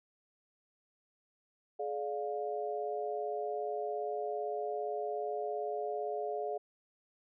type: chord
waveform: sine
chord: D diminished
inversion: second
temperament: just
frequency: 422.9 / 587.3 / 704.8 Hz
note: Ab4 / D5 / F5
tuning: +31 / 0 / +16 cents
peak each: -37 / -40 / -38 dBFS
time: 1.79-6.58 s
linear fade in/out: 10 ms
effects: none